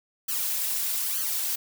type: noise with flanger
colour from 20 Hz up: blue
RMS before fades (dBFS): -28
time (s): 0.28-1.56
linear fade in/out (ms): 10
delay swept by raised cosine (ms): 0.65 to 4.75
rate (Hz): 1.1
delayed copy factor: +0.95
effects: none